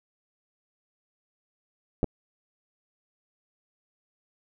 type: clicks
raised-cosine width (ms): 2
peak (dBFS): -10 / -16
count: 2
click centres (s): 2.031 / 2.043
effects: none